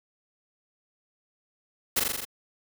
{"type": "noise with echo", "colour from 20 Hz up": "white", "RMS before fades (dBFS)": -23, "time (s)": [1.96, 2], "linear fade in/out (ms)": 10, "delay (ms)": 42, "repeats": 6, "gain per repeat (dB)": -2, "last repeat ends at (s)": 2.252, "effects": []}